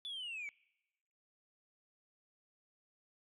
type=linear sweep; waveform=sine; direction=down; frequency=3495 to 2221 Hz; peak=-39 dBFS; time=0.05-0.49 s; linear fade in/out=0 ms; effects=noise-tail reverb RT60 1.0 s tail -26 dB re dry + tanh soft clip ceiling -39 dBFS